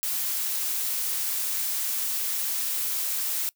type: noise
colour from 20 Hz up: blue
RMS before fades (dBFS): -28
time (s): 0.03-3.49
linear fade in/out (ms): 0
effects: noise-tail reverb RT60 0.1 s tail -22 dB re dry